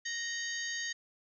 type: harmonic tone with a mistuned harmonic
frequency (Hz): 931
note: A#5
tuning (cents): -2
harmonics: 2 / 3 / 4 / 5 / 6 / 7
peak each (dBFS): -37 / -45 / -44 / -44 / -52 / -41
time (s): 0.05-0.93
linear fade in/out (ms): 10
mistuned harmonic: 3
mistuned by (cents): +150
effects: none